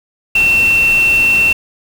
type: tone in noise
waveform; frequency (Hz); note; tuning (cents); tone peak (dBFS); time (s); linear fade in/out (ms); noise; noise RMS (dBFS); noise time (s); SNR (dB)
sine; 2700; E7; +41; -8; 0.35-1.53; 5; pink; -25; 0.35-1.53; +14
effects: none